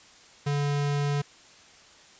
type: tone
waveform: square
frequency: 143.9 Hz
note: D3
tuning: 35 cents flat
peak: -25 dBFS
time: 0.46-1.22 s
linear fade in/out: 10 ms
effects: white hiss -53 dBFS RMS until 2.19 s + resampled to 16000 Hz